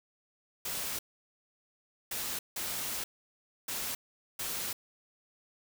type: noise bursts at uneven times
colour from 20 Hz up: white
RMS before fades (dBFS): -36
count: 5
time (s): 0.65-0.99 / 2.11-2.39 / 2.56-3.04 / 3.68-3.95 / 4.39-4.73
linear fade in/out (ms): 5
effects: none